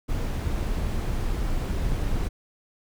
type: noise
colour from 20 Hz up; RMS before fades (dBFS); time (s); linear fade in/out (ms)
brown; -26; 0.08-2.29; 20
effects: none